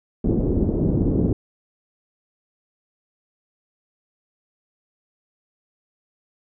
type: low-pass noise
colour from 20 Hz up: white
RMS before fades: -20 dBFS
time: 0.24-1.33 s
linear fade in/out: 5 ms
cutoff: 350 Hz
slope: 24 dB/octave
effects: none